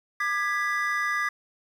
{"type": "chord", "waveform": "triangle", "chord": "G# diminished", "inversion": "second", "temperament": "equal with one note detuned", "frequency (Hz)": [1198.6, 1661.2, 1975.5], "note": ["D6", "G#6", "B6"], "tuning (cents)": [35, 0, 0], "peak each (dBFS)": -27, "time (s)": [0.2, 1.29], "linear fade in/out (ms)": 5, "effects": ["9-bit"]}